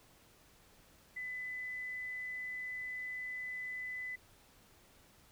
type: tone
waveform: sine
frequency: 2004 Hz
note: B6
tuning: 25 cents sharp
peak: -39 dBFS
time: 1.16-4.16 s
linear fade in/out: 10 ms
effects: pink hiss -64 dBFS RMS until 5.31 s